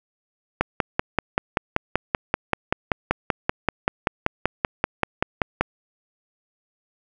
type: click train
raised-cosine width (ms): 0.5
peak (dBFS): -3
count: 27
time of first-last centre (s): 0.61-5.61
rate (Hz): 5.2
effects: none